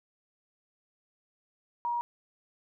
sine tone, 952 Hz, A#5, 36 cents sharp, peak -28 dBFS, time 1.85-2.01 s, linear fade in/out 0 ms, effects none

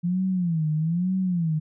sine tone with vibrato, 170.1 Hz, F3, 45 cents flat, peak -21 dBFS, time 0.03-1.6 s, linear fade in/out 20 ms, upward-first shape sine, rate 1.1 Hz, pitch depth 180 cents each way, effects none

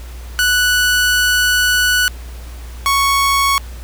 sawtooth tone pair in turn, 1480 / 1108.7 Hz, F#6 / C#6, 0 / 0 cents, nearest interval perfect fourth, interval 500 cents, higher first, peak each -8 dBFS, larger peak neither, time 0.39-2.08 / 2.86-3.58 s, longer first, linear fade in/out 0 ms, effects added 60 Hz sine -28 dBFS peak until 3.83 s + pink hiss -40 dBFS RMS until 3.83 s

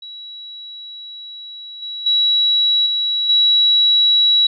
sine tone with level steps, 3900 Hz, B7, 23 cents flat, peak -31 / -25 / -12 / -16 / -10 dBFS, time 0.02-4.47 s, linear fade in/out 5 ms, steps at 1.82 / 2.06 / 2.86 / 3.29 s, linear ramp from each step 5 ms, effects none

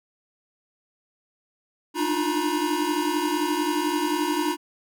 square tone cluster, 296.6 / 308 / 352 / 959 Hz, D4 / D#4 / F4 / A#5, +17 / -17 / +14 / +49 cents, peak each -29 dBFS, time 1.94-4.57 s, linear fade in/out 50 ms, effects none

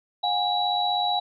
sine tone cluster, 722 / 818 / 3907 Hz, F#5 / G#5 / B7, -43 / -26 / -19 cents, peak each -26 dBFS, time 0.23-1.2 s, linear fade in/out 10 ms, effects none

